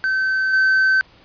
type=tone with level steps; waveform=triangle; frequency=1539 Hz; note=G6; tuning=32 cents flat; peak=-15 / -11 dBFS; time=0.04-1.01 s; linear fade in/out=0 ms; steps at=0.53 s; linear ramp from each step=5 ms; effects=pink hiss -50 dBFS RMS until 1.24 s + resampled to 11025 Hz